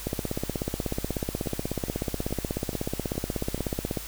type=two click trains; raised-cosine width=2 ms; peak=-22 / -14 dBFS; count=6 / 65; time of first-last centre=1.46-3.579 / 0.07-3.972 s; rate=2.36 / 16.4 Hz; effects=added 50 Hz sine -41 dBFS peak until 4.07 s + white hiss -40 dBFS RMS until 4.07 s